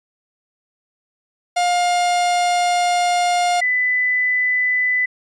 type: tone pair in turn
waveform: 45% pulse / sine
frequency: 708 / 1998.2 Hz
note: F5 / B6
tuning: +23 / +20 cents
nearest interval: octave + tritone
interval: 1797 cents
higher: second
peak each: -15 dBFS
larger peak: neither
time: 1.56-3.61 / 3.61-5.06 s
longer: first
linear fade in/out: 10 ms
effects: resampled to 22050 Hz